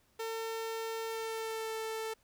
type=tone with pitch glide; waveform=sawtooth; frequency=450 to 443 Hz; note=A4 to A4; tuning=+39 to +12 cents; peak=-32 dBFS; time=0.19-2.14 s; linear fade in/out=10 ms; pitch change=-27 cents; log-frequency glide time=1.07-1.76 s; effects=pink hiss -70 dBFS RMS until 2.23 s